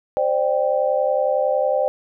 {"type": "chord", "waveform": "sine", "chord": "C suspended second", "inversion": "none", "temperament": "equal with one note detuned", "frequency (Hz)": [523.3, 594.2, 784], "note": ["C5", "D5", "G5"], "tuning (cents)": [0, 20, 0], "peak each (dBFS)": [-20, -20, -24], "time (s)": [0.17, 1.88], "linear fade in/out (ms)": 0, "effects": []}